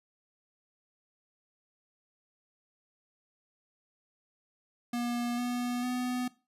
square tone with pitch steps, 239.9 / 244.5 / 249.2 Hz, A#3 / B3 / B3, +50 / -17 / +16 cents, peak -31 dBFS, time 4.93-6.28 s, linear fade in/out 5 ms, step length 450 ms, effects noise-tail reverb RT60 0.3 s tail -19 dB re dry + resampled to 32000 Hz

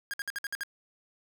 45% pulse tone bursts, 1625 Hz, G#6, 38 cents flat, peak -32 dBFS, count 7, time 0.11-0.634 s, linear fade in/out 0 ms, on 26 ms, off 57 ms, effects none

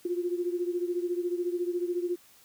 sine beating tone pair, 349.2 / 363.2 Hz, F4 / F#4, 0 / -32 cents, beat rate 14 Hz, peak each -29 / -33 dBFS, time 0.05-2.16 s, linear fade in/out 5 ms, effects white hiss -58 dBFS RMS until 2.44 s

